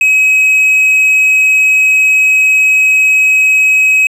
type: tone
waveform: triangle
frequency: 2547 Hz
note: D#7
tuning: 40 cents sharp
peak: -4 dBFS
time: 0.01-4.07 s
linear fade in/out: 2 ms
effects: resampled to 32000 Hz